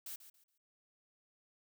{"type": "noise with echo", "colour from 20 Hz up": "blue", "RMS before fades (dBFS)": -45, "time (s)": [0.06, 0.16], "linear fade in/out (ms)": 5, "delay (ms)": 140, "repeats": 3, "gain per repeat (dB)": -12, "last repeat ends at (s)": 0.58, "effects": []}